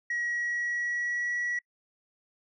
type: tone with pitch glide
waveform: sine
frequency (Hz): 1909 to 1933.4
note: A#6 to B6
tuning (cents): +41 to -37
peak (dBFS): -26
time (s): 0.1-1.59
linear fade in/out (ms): 5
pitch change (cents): +22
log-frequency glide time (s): 0.22-1.33
effects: noise-tail reverb RT60 0.1 s tail -26 dB re dry + tanh soft clip ceiling -26 dBFS